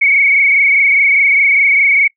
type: tone with frequency modulation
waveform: sine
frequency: 2229 Hz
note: C#7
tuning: 9 cents sharp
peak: -7 dBFS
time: 0.01-2.08 s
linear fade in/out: 10 ms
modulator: 24.9 Hz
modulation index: 2.8
effects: noise-tail reverb RT60 0.1 s tail -25 dB re dry